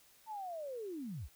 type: linear sweep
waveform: sine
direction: down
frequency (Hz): 905 to 42.12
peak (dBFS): -40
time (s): 0.26-1.29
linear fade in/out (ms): 50
effects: white hiss -65 dBFS RMS until 1.35 s